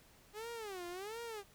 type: tone with vibrato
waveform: sawtooth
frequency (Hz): 404.7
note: G#4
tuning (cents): -45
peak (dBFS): -39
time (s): 0.33-1.44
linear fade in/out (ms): 50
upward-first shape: sine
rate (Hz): 1.4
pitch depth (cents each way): 260
effects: pink hiss -64 dBFS RMS until 1.54 s